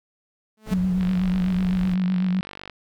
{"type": "tone with exponential growth", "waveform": "sawtooth", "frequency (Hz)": 216.9, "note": "A3", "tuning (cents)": -25, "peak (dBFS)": -21, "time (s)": [0.57, 0.74], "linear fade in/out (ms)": 5, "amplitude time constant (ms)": 36}
{"type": "noise", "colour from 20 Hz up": "brown", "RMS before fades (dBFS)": -34, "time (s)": [0.66, 1.95], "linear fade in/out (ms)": 10}
{"type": "tone with vibrato", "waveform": "sine", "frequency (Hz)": 183.8, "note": "F#3", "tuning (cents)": -11, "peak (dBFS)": -19, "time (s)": [0.71, 2.41], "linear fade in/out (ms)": 5, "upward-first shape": "sine", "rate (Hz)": 8, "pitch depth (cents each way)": 40}
{"type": "click train", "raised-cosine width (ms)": 0.3, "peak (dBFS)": -20, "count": 83, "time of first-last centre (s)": [1.01, 2.697], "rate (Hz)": 48.6}
{"effects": []}